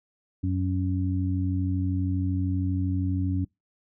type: harmonic tone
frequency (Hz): 92.7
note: F#2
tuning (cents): +4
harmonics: 1 / 2 / 3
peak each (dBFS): -25 / -33 / -29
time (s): 0.43-3.45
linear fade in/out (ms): 10
effects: noise-tail reverb RT60 0.2 s tail -26 dB re dry